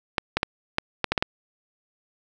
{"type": "clicks", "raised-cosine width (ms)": 0.3, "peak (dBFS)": -5, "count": 8, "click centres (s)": [0.182, 0.37, 0.431, 0.784, 1.043, 1.12, 1.178, 1.225], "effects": []}